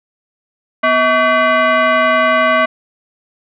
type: tone with frequency modulation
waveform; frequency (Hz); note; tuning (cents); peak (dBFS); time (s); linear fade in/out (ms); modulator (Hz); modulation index
sine; 248.8; B3; +13; -9; 0.83-2.66; 10; 889; 2
effects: none